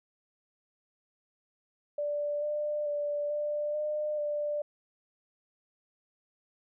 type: tone with pitch steps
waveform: sine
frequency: 586 / 596 / 585 / 593 / 603 / 591 Hz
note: D5 / D5 / D5 / D5 / D5 / D5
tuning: -4 / +25 / -7 / +17 / +46 / +11 cents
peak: -29 dBFS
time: 1.98-4.62 s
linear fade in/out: 5 ms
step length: 440 ms
effects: none